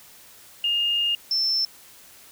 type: tone pair in turn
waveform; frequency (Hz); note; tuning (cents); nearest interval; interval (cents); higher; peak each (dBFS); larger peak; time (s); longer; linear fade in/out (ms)
sine; 2831 / 5333; F7 / E8; +23 / +19; major seventh; 1096; second; -20; neither; 0.64-1.15 / 1.31-1.65; first; 2
effects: white hiss -49 dBFS RMS until 2.31 s